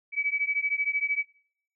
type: beating tone pair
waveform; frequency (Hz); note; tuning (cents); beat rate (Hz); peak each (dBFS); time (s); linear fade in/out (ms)
sine; 2280 / 2293; C#7 / D7; +48 / -42; 13; -28; 0.12-1.25; 50
effects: noise-tail reverb RT60 0.7 s tail -24 dB re dry